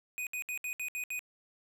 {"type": "tone bursts", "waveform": "square", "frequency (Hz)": 2489, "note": "D#7", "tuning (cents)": 0, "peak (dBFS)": -35, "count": 7, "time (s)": [0.18, 1.192], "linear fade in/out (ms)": 0, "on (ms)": 88, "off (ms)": 66, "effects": []}